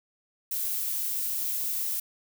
violet noise, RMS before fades -30 dBFS, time 0.51-2 s, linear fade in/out 5 ms, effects none

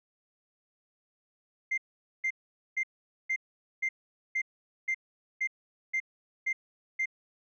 sine tone bursts, 2093 Hz, C7, in tune, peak -25 dBFS, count 11, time 1.71-7.058 s, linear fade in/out 10 ms, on 68 ms, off 460 ms, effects tanh soft clip ceiling -24 dBFS

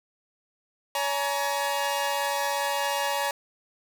sawtooth tone cluster, 565 / 845 / 942 Hz, C#5 / G#5 / A#5, +33 / +30 / +18 cents, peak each -26 dBFS, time 0.95-3.31 s, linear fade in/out 2 ms, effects none

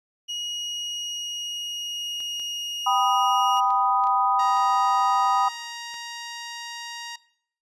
35% pulse tone with pitch glide, 2891 to 2866 Hz, F#7 to F7, -41 to +44 cents, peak -26 dBFS, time 0.28-3.61 s, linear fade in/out 20 ms, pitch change -15 cents, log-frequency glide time 0.4-2.58 s
clicks, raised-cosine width 0.2 ms, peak -28 dBFS, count 8, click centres 2.204 / 2.397 / 3.572 / 3.705 / 4.039 / 4.071 / 4.569 / 5.942 s
sine chord, G augmented, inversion none, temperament equal, 784 / 987.8 / 1244.5 Hz, G5 / B5 / D#6, 0 / 0 / 0 cents, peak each -23 dBFS, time 2.86-5.49 s, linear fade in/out 10 ms
10% pulse tone, 940 Hz, A#5, 14 cents sharp, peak -25 dBFS, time 4.39-7.16 s, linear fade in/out 5 ms
effects noise-tail reverb RT60 0.6 s tail -19 dB re dry + resampled to 24000 Hz

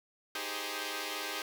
5% pulse chord, Ab major seventh, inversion second, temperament equal with one note detuned, 312.7 / 392 / 415.3 / 523.3 Hz, Eb4 / G4 / Ab4 / C5, +9 / 0 / 0 / 0 cents, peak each -30 dBFS, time 0.35-1.42 s, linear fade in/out 2 ms, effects none

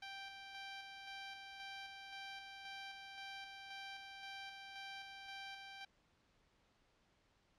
10% pulse tone with tremolo, 784 Hz, G5, in tune, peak -39 dBFS, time 0.02-5.85 s, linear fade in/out 5 ms, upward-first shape square, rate 1.9 Hz, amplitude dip 35%, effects pink hiss -75 dBFS RMS until 7.58 s + low-pass 5000 Hz 12 dB/octave

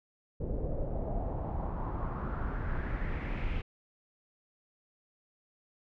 brown noise with low-pass filter sweep, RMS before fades -34 dBFS, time 0.4-3.62 s, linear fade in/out 10 ms, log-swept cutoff 470 to 2600 Hz, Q 3.1, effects none

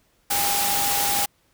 sine tone in noise, 809 Hz, G#5, 46 cents flat, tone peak -26 dBFS, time 0.3-1.26 s, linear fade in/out 10 ms, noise white, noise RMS -23 dBFS, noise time 0.3-1.26 s, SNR -6 dB, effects pink hiss -64 dBFS RMS until 1.53 s

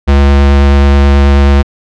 square tone with vibrato, 70 Hz, C#2, 18 cents sharp, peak -4 dBFS, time 0.07-1.63 s, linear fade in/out 20 ms, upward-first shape triangle, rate 9.3 Hz, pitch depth 13 cents each way, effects low-pass 4000 Hz 12 dB/octave

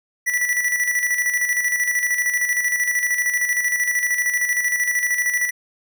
square tone with tremolo, 1960 Hz, B6, 14 cents flat, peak -17 dBFS, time 0.26-5.51 s, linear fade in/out 20 ms, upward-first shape square, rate 13 Hz, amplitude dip 50%, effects none

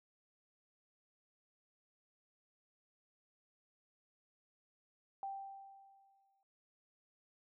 sine tone with exponential decay, 784 Hz, G5, in tune, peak -38 dBFS, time 5.23-6.43 s, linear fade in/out 1 ms, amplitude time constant 260 ms, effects noise-tail reverb RT60 0.1 s tail -17 dB re dry

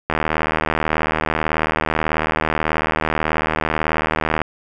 click train, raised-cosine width 0.5 ms, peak -3 dBFS, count 339, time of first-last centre 0.1-4.417 s, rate 78.3 Hz, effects none

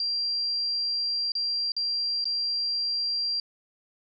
sine tone with dropouts, 4742 Hz, D8, 16 cents sharp, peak -25 dBFS, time 0-3.4 s, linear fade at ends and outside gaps 2 ms, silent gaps 1.32-1.352 / 1.72-1.765 / 2.243-2.254 s, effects none

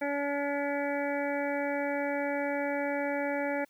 harmonic tone, 284.8 Hz, C#4, 47 cents sharp, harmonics 1 / 2 / 3 / 5 / 6 / 7 / 8, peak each -34 / -32 / -37 / -42 / -40 / -41 / -41 dBFS, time 0.01-3.65 s, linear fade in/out 10 ms, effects white hiss -68 dBFS RMS until 3.69 s

